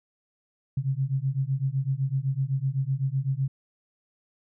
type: beating tone pair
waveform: sine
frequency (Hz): 131 / 138.9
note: C3 / C#3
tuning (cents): +2 / +4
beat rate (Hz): 7.9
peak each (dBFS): -27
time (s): 0.77-3.48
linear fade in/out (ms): 5
effects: none